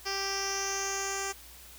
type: tone with low-pass filter sweep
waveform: 10% pulse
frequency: 392 Hz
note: G4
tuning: in tune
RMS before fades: -33 dBFS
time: 0.05-1.33 s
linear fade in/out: 20 ms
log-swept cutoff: 5000 to 7500 Hz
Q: 6.1
effects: added 60 Hz sine -55 dBFS peak until 1.78 s + white hiss -51 dBFS RMS until 1.78 s